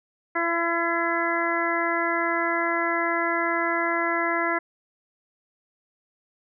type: harmonic tone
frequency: 337.6 Hz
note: E4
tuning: 41 cents sharp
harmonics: 1 / 2 / 3 / 4 / 5 / 6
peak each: -29 / -29 / -29 / -29 / -29 / -29 dBFS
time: 0.35-4.59 s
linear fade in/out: 10 ms
effects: none